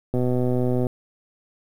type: click train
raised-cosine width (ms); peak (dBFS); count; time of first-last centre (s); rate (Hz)
2; -11; 92; 0.14-0.868; 125
effects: 8-bit